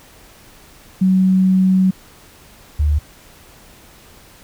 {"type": "tone pair in turn", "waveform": "sine", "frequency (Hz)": [187.6, 74.45], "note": ["F#3", "D2"], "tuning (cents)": [24, 24], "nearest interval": "octave + major third", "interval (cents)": 1600, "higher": "first", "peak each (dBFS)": [-10, -12], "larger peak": "first", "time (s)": [[1.01, 1.91], [2.79, 2.99]], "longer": "first", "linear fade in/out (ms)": 10, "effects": ["pink hiss -45 dBFS RMS until 4.43 s"]}